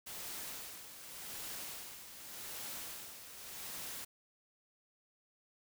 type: noise with tremolo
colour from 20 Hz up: white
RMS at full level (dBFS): -44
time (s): 0.06-4.05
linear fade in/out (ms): 10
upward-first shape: sine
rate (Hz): 0.86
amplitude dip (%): 60
effects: none